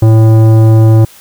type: tone with tanh clipping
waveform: triangle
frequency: 111 Hz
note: A2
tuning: 16 cents sharp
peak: -4 dBFS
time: 0.02-1.05 s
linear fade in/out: 5 ms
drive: 18 dB
effects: white hiss -38 dBFS RMS until 1.2 s